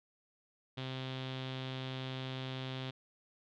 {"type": "tone with low-pass filter", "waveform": "sawtooth", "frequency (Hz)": 130.81, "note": "C3", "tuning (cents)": 0, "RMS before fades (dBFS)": -41, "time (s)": [0.77, 2.91], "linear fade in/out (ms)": 10, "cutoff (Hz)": 3500, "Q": 4.8, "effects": []}